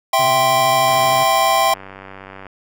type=chord; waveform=square; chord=C major; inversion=first; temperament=equal; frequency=659.3 / 784 / 1046.5 Hz; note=E5 / G5 / C6; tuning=0 / 0 / 0 cents; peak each=-19 / -17 / -18 dBFS; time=0.13-1.74 s; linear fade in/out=5 ms
type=tone with vibrato; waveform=sawtooth; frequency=131.6 Hz; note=C3; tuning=10 cents sharp; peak=-24 dBFS; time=0.19-1.24 s; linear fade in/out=5 ms; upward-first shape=sine; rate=13 Hz; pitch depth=110 cents each way
type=click train; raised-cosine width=0.5 ms; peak=-20 dBFS; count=154; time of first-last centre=0.88-2.467 s; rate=96.4 Hz
effects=none